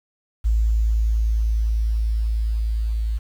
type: tone with level ramp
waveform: sine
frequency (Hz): 55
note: A1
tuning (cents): 0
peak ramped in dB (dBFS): -15 to -20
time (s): 0.44-3.19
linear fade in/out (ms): 20
effects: 8-bit

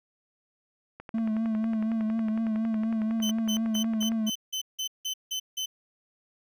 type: click train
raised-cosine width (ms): 0.5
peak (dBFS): -26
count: 35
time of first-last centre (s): 1-4.119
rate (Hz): 10.9
type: tone with vibrato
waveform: triangle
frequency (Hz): 221.5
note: A3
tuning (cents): +12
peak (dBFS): -23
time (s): 1.14-4.3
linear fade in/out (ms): 5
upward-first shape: triangle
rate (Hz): 4.1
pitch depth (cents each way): 49
type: tone bursts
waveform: 30% pulse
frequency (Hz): 3049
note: G7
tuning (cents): -49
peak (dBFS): -26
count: 10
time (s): 3.22-5.66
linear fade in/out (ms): 10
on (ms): 91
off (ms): 170
effects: none

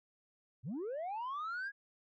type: linear sweep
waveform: sine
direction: up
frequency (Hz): 98 to 1673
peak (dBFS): -35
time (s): 0.63-1.72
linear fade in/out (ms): 50
effects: tanh soft clip ceiling -36 dBFS

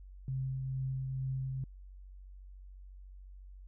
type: tone with tremolo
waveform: sine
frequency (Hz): 132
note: C3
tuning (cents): +16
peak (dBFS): -32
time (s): 0.28-1.64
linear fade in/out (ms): 2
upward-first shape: triangle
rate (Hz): 2.2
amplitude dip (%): 30
effects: added 47 Hz sine -48 dBFS peak until 3.67 s

